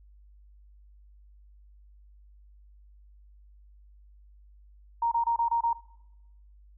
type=tone bursts; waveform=sine; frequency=932.3 Hz; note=A#5; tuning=in tune; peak=-23 dBFS; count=6; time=5.02-5.731 s; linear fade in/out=5 ms; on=96 ms; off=27 ms; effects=noise-tail reverb RT60 0.9 s tail -19 dB re dry + added 50 Hz sine -52 dBFS peak until 6.77 s